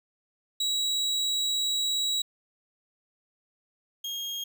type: tone pair in turn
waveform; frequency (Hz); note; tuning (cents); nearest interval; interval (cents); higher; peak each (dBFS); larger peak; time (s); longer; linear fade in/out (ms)
35% pulse; 3881 / 3249; B7 / G#7; -31 / -39; minor third; 308; first; -23 / -30; first; 0.6-2.22 / 4.04-4.44; first; 5
effects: none